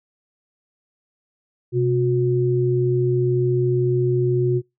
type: tone pair together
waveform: sine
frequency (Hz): 127.95 / 361.9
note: C3 / F#4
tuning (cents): -38 / -38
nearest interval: octave + tritone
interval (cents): 1800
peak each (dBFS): -19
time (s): 1.72-4.62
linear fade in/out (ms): 50
effects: noise-tail reverb RT60 0.2 s tail -25 dB re dry